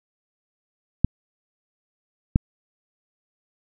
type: clicks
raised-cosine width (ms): 5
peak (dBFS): -3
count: 2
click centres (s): 1.046 / 2.359
effects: none